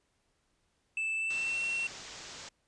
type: tone with pitch glide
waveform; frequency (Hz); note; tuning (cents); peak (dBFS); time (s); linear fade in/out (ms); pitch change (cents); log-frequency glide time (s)
triangle; 2637 to 2716; E7 to F7; 0 to -49; -29; 0.97-1.87; 2; +51; 1.16-1.62
type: low-pass noise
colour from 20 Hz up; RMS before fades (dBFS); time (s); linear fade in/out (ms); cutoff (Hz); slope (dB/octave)
white; -47; 1.3-2.49; 5; 7200; 48
effects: pink hiss -75 dBFS RMS until 2.67 s + resampled to 22050 Hz